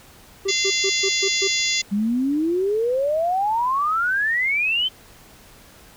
triangle tone bursts, 390.2 Hz, G4, 8 cents flat, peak -19 dBFS, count 6, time 0.45-1.478 s, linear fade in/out 10 ms, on 63 ms, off 130 ms
harmonic tone, 689 Hz, F5, 24 cents flat, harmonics 3 / 4 / 5 / 6 / 7 / 8 / 9 / 10, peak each -25 / -30 / -26 / -30 / -26 / -33 / -29 / -27 dBFS, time 0.48-1.82 s, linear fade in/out 10 ms
sine exponential sweep, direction up, 196 to 3136 Hz, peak -18 dBFS, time 1.91-4.89 s, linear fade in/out 20 ms
effects pink hiss -48 dBFS RMS until 5.96 s

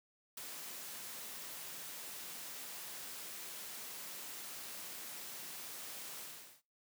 white noise with ADSR envelope, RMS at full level -44 dBFS, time 0.37-6.62 s, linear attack 5 ms, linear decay 11 ms, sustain -3 dB, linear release 430 ms, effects noise-tail reverb RT60 0.3 s tail -23 dB re dry + high-pass 150 Hz 12 dB/octave

